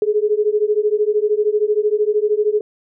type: beating tone pair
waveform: sine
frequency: 415.3 / 428.3 Hz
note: G#4 / A4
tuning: 0 / -47 cents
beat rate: 13 Hz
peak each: -17 / -17 dBFS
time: 0.02-2.61 s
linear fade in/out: 2 ms
effects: none